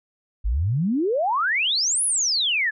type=exponential two-way sweep; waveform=sine; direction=up then down; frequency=46.25 to 10830 to 1669 Hz; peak=-19 dBFS; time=0.44-2.71 s; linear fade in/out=20 ms; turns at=2.04 s; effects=none